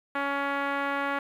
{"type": "tone with low-pass filter", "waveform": "5% pulse", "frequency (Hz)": 280.2, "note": "C#4", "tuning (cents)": 19, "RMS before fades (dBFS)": -29, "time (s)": [0.15, 1.19], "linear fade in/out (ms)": 5, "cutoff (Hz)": 1500, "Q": 1.2, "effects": ["9-bit"]}